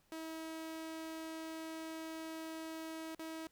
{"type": "tone with dropouts", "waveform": "sawtooth", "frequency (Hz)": 321.4, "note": "E4", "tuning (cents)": -44, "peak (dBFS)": -39, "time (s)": [0.12, 3.47], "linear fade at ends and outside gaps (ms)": 1, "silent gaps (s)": [3.149, 3.193], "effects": ["pink hiss -73 dBFS RMS until 3.51 s"]}